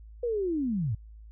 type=linear sweep; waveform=sine; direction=down; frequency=493.9 to 93.8 Hz; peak=-26 dBFS; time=0.23-0.95 s; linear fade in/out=5 ms; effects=added 54 Hz sine -45 dBFS peak until 1.31 s